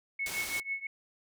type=tone with tremolo; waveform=sine; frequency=2200 Hz; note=C#7; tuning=14 cents flat; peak=-29 dBFS; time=0.19-0.87 s; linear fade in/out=5 ms; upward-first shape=triangle; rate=6.1 Hz; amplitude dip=95%
type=low-pass noise; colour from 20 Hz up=white; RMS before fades=-39 dBFS; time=0.26-0.6 s; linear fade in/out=2 ms; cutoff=11000 Hz; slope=12 dB/octave
effects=none